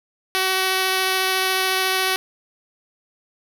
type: tone with vibrato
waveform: 5% pulse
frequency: 377.2 Hz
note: F#4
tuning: 33 cents sharp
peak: -7 dBFS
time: 0.35-2.16 s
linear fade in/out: 0 ms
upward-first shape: triangle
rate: 14 Hz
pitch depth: 8 cents each way
effects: none